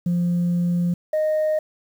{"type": "tone pair in turn", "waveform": "sine", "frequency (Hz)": [174.61, 618.8], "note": ["F3", "D#5"], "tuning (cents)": [0, -10], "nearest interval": "octave + minor seventh", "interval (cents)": 2190, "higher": "second", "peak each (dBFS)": -16, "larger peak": "neither", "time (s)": [[0.06, 0.94], [1.13, 1.59]], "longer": "first", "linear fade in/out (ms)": 5, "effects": ["tanh soft clip ceiling -16 dBFS", "8-bit"]}